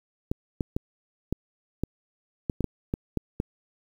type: clicks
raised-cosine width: 3 ms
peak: -13 dBFS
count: 11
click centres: 0.315 / 0.608 / 0.765 / 1.326 / 1.836 / 2.498 / 2.607 / 2.643 / 2.939 / 3.173 / 3.401 s
effects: 8-bit